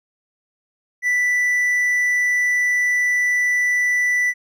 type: tone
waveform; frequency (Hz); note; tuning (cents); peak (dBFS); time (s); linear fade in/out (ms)
triangle; 1975.5; B6; 0; -14; 1.02-4.34; 50
effects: none